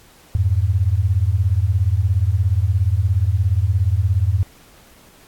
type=beating tone pair; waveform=sine; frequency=86 / 103 Hz; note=F2 / G#2; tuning=-26 / -14 cents; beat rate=17 Hz; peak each=-17 dBFS; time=0.35-4.43 s; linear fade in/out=0 ms; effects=pink hiss -49 dBFS RMS until 5.27 s + AAC 64 kbps